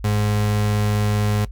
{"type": "tone", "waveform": "35% pulse", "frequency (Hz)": 104.6, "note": "G#2", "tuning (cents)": 13, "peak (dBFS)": -16, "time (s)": [0.04, 1.45], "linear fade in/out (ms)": 5, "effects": ["noise-tail reverb RT60 0.1 s tail -18 dB re dry", "added 50 Hz sine -31 dBFS peak until 1.51 s"]}